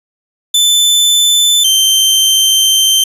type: tone pair in turn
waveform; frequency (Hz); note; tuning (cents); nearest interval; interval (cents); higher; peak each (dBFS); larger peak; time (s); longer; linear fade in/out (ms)
sawtooth; 3520 / 3123; A7 / G7; 0 / -7; major second; 207; first; -4; neither; 0.54-1.64 / 1.64-3.04; second; 5
effects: resampled to 32000 Hz + 7-bit

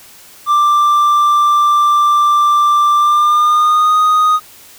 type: tone with pitch glide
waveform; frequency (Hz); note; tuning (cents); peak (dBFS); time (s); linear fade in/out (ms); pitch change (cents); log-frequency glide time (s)
triangle; 1180 to 1243.7; D6 to D#6; +8 to -1; -6; 0.46-4.4; 50; +91; 2.96-3.97
effects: white hiss -40 dBFS RMS until 4.78 s

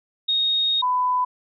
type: tone pair in turn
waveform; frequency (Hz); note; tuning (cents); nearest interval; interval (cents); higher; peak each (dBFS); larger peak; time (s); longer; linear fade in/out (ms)
sine; 3729 / 999.7; A#7 / B5; 0 / +21; octave + major seventh; 2279; first; -18; neither; 0.28-0.82 / 0.82-1.25; first; 10
effects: none

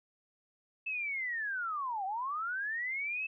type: linear two-way sweep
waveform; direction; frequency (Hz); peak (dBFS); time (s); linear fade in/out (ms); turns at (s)
sine; down then up; 2637 to 740 to 2637; -33; 0.86-3.27; 10; 2.05
effects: none

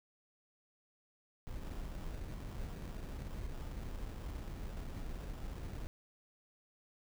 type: noise with sample-and-hold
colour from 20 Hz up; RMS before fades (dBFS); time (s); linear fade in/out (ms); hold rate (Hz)
brown; -43; 1.47-5.87; 0; 2100
effects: none

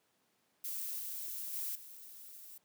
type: noise with level steps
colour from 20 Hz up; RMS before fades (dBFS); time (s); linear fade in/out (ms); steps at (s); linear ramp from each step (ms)
violet; -40 / -42 / -39 / -52; 0.64-2.58; 5; 0.99 / 1.53 / 1.75; 5
effects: pink hiss -75 dBFS RMS until 2.64 s + high-pass 200 Hz 12 dB/octave

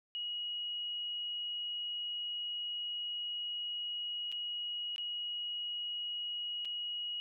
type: tone with dropouts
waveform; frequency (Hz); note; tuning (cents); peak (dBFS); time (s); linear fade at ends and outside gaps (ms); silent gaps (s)
sine; 2900; F#7; -35; -36; 0.15-7.2; 0; 4.317-4.324 / 4.961-4.981 / 6.649-6.654
effects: none

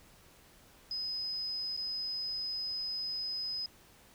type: tone with dropouts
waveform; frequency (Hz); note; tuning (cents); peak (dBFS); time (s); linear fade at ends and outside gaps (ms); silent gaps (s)
sine; 5040; D#8; +21; -34; 0.91-3.66; 2; 1.766-1.774
effects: pink hiss -60 dBFS RMS until 4.14 s

